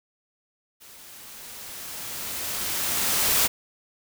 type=noise with level ramp; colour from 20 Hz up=white; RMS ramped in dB=-48 to -20 dBFS; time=0.8-3.48 s; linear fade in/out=20 ms; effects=none